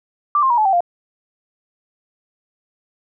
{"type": "tone with pitch steps", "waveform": "sine", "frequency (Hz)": [1174.7, 1058.7, 954.2, 859.9, 775, 698.5], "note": ["D6", "C6", "A#5", "A5", "G5", "F5"], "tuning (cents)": [0, 20, 40, -40, -20, 0], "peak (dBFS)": -12, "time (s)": [0.35, 0.806], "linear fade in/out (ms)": 2, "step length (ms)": 76, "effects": []}